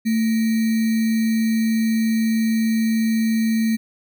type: tone with sample-and-hold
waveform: sine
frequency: 223.2 Hz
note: A3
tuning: 25 cents sharp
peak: -16 dBFS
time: 0.05-3.77 s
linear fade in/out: 20 ms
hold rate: 2100 Hz
effects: none